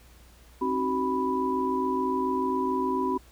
sine tone cluster, 264.7 / 311.7 / 376.2 / 988 Hz, C4 / D#4 / F#4 / B5, +20 / +3 / +29 / 0 cents, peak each -29 / -37 / -29 / -28 dBFS, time 0.61-3.18 s, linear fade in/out 10 ms, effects added 60 Hz sine -52 dBFS peak until 3.31 s + pink hiss -57 dBFS RMS until 3.31 s

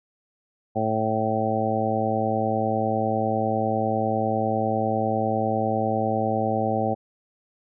harmonic tone, 110 Hz, A2, in tune, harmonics 1 / 2 / 3 / 4 / 5 / 6 / 7, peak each -30 / -28 / -32 / -31 / -28 / -30 / -26 dBFS, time 0.75-6.95 s, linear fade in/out 20 ms, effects none

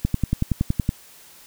click train, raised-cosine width 5 ms, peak -7 dBFS, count 10, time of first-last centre 0.05-0.891 s, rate 10.7 Hz, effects white hiss -48 dBFS RMS until 1.46 s

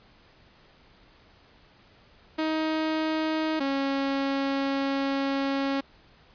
sawtooth tone pair in turn, 314.8 / 274.4 Hz, D#4 / C#4, +20 / -17 cents, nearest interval major second, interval 237 cents, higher first, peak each -21 dBFS, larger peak neither, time 2.38-3.6 / 3.6-5.81 s, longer second, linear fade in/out 10 ms, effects pink hiss -57 dBFS RMS until 6.34 s + resampled to 11025 Hz

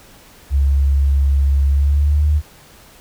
sine tone with pitch glide, 69.3 to 75.14 Hz, C#2 to D2, 0 to +40 cents, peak -11 dBFS, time 0.5-2.42 s, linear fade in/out 50 ms, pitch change +140 cents, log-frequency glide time 1.68-2.3 s, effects pink hiss -45 dBFS RMS until 3 s

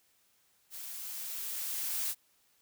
blue noise with level ramp, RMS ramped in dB -44 to -33 dBFS, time 0.7-2.15 s, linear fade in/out 50 ms, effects white hiss -70 dBFS RMS until 2.61 s

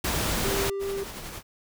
pink noise, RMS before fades -27 dBFS, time 0.04-0.7 s, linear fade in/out 5 ms
triangle tone, 394.5 Hz, G4, 11 cents sharp, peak -26 dBFS, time 0.44-1.04 s, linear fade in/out 10 ms
pink noise with tremolo, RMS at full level -37 dBFS, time 0.79-1.43 s, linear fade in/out 50 ms, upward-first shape sine, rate 11 Hz, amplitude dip 35%
effects none

